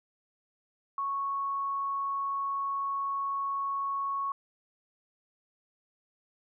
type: tone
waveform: sine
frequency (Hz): 1106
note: C#6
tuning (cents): -4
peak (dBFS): -29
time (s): 0.98-4.32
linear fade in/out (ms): 2
effects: none